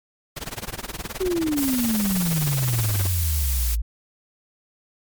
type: noise with tremolo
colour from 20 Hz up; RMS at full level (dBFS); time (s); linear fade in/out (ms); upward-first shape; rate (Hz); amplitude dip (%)
pink; -29; 0.36-3.08; 10; sine; 19; 95
type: exponential sweep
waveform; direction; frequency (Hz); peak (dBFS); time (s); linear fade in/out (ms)
sine; down; 383 to 52.8; -20; 1.2-3.82; 10
type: noise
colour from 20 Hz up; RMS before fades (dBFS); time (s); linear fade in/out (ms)
blue; -28; 1.56-3.76; 20
effects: MP3 96 kbps